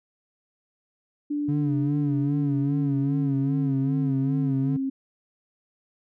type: tone with pitch glide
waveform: sine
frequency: 292.7 to 268.4 Hz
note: D4 to C4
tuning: -6 to +44 cents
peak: -24 dBFS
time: 1.3-4.9 s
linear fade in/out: 10 ms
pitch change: -150 cents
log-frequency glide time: 1.78-3.91 s
type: tone with vibrato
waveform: triangle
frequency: 141.5 Hz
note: C#3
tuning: 36 cents sharp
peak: -22 dBFS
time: 1.48-4.77 s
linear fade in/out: 10 ms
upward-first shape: sine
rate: 2.5 Hz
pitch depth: 92 cents each way
effects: none